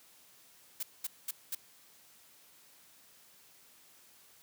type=noise bursts; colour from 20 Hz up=blue; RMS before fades=-36 dBFS; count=4; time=0.8-1.55 s; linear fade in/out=5 ms; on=30 ms; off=210 ms; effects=white hiss -61 dBFS RMS until 4.42 s + high-pass 80 Hz 12 dB/octave